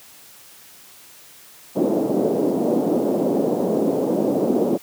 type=band-pass noise; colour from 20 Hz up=pink; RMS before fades=-20 dBFS; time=1.75-4.78 s; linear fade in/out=20 ms; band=220 to 580 Hz; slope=24 dB/octave; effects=white hiss -46 dBFS RMS until 4.82 s + high-pass 80 Hz 12 dB/octave